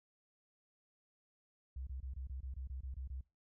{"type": "tone bursts", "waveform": "sine", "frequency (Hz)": 65.41, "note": "C2", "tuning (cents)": 0, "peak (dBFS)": -40, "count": 11, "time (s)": [1.76, 3.21], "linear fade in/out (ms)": 5, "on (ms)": 110, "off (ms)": 24, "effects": ["noise-tail reverb RT60 0.3 s tail -23 dB re dry", "tanh soft clip ceiling -36 dBFS"]}